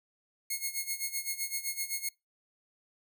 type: tone with tremolo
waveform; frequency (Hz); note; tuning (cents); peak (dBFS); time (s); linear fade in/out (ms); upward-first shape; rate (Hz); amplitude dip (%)
5% pulse; 2166; C#7; -41; -20; 0.5-2.09; 5; sine; 7.8; 80
effects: noise-tail reverb RT60 0.2 s tail -23 dB re dry